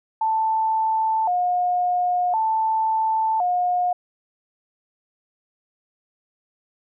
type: tone with vibrato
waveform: sine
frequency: 796 Hz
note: G5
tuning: 26 cents sharp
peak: -18 dBFS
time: 0.21-3.93 s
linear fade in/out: 5 ms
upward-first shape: square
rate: 0.47 Hz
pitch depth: 180 cents each way
effects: none